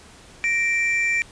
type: tone pair together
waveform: triangle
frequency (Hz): 1863.3 / 2349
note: A#6 / D7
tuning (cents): -1 / 0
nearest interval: major third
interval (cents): 401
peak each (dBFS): -24 / -18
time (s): 0.44-1.22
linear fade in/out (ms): 0
effects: pink hiss -47 dBFS RMS until 1.31 s + resampled to 22050 Hz